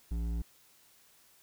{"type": "tone with hard clipping", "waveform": "triangle", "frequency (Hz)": 56.9, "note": "A#1", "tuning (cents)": -41, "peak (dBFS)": -33, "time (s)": [0.11, 0.42], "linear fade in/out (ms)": 5, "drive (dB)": 14, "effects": ["white hiss -63 dBFS RMS until 1.42 s"]}